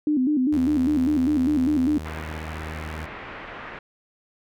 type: tone with vibrato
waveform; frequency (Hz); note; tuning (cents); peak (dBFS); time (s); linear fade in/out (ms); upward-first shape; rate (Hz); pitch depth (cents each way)
sine; 277.2; C#4; 0; -18; 0.07-1.98; 2; square; 5; 140
type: tone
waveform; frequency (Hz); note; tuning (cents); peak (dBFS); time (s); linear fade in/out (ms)
sawtooth; 78.3; D#2; +11; -28; 0.52-3.06; 10
type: low-pass noise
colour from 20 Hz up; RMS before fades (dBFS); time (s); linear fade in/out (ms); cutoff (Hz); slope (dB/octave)
white; -38; 2.05-3.79; 5; 2200; 24
effects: none